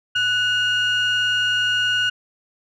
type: tone pair together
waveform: sine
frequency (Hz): 1481.2 / 2850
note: F#6 / F7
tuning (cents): +1 / +34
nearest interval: major seventh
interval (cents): 1133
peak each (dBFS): -18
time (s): 0.15-2.1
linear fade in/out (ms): 10
effects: tanh soft clip ceiling -14 dBFS